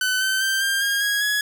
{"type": "tone with pitch steps", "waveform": "sawtooth", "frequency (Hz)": [1510, 1537.3, 1565.1, 1593.3, 1622.1, 1651.4, 1681.3], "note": ["F#6", "G6", "G6", "G6", "G#6", "G#6", "G#6"], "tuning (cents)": [35, -34, -3, 28, -41, -10, 21], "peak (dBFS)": -16, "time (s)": [0.01, 1.41], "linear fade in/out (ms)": 2, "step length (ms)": 200, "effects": []}